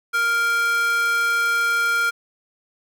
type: tone with high-pass filter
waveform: square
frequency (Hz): 466.2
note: A#4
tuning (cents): 0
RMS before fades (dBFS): -20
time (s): 0.13-2.11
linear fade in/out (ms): 20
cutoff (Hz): 1500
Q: 4.4
effects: none